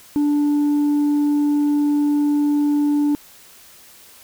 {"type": "tone", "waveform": "sine", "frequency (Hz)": 292.5, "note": "D4", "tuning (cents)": -7, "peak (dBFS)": -12, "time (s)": [0.16, 3.15], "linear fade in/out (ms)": 0, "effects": ["tanh soft clip ceiling -14 dBFS", "white hiss -46 dBFS RMS until 4.23 s"]}